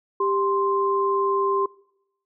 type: tone pair together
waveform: sine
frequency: 394.6 / 1046.5 Hz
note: G4 / C6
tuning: +11 / 0 cents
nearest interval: octave + perfect fourth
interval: 1689 cents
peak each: -22 dBFS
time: 0.2-1.66 s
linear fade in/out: 5 ms
effects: noise-tail reverb RT60 0.8 s tail -24 dB re dry